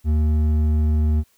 sine tone with hard clipping, 76.7 Hz, D#2, 24 cents flat, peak -17 dBFS, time 0.04-1.24 s, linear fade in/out 50 ms, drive 7 dB, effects white hiss -61 dBFS RMS until 1.37 s

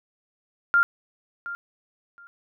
sine tone with echo, 1396.9 Hz, F6, in tune, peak -15 dBFS, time 0.74-0.83 s, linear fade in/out 0 ms, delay 720 ms, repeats 2, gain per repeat -15 dB, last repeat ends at 2.27 s, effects none

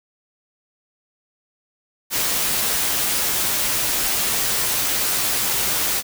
white noise with comb filter, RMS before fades -21 dBFS, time 2.1-6.03 s, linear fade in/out 50 ms, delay 12 ms, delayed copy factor -0.5, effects none

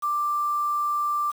sine tone with quantisation, 1180 Hz, D6, 8 cents sharp, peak -22 dBFS, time 0.02-1.32 s, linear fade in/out 20 ms, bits 7, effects none

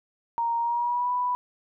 sine tone with pitch glide, 932.3 to 987.7 Hz, A#5 to B5, 0 to 0 cents, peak -23 dBFS, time 0.38-1.35 s, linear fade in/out 0 ms, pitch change +100 cents, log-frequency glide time 0.59-1.11 s, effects none

